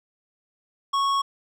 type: tone with hard clipping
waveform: sine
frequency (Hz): 1105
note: C#6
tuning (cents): -6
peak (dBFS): -22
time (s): 0.93-1.22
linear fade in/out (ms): 10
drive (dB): 11
effects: none